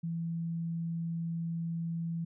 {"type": "tone", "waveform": "sine", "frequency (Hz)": 166.7, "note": "E3", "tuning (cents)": 20, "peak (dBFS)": -32, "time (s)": [0.03, 2.25], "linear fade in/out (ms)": 10, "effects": []}